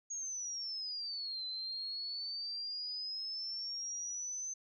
sine exponential two-way sweep, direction down then up, 6640 to 4042 to 6200 Hz, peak -38 dBFS, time 0.1-4.54 s, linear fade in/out 10 ms, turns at 1.45 s, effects none

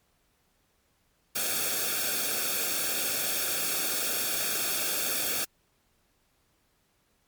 white noise with comb filter, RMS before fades -29 dBFS, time 1.35-5.45 s, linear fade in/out 10 ms, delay 1 ms, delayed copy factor -0.75, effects pink hiss -70 dBFS RMS until 7.27 s + MP3 96 kbps

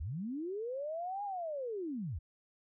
sine linear two-way sweep, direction up then down, 60.3 to 830.6 to 60.3 Hz, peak -36 dBFS, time 0-2.19 s, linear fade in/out 10 ms, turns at 1.24 s, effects none

